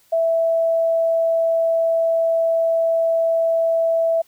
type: tone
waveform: sine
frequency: 659.3 Hz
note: E5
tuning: in tune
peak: -15 dBFS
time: 0.12-4.22 s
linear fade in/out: 10 ms
effects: white hiss -57 dBFS RMS until 4.27 s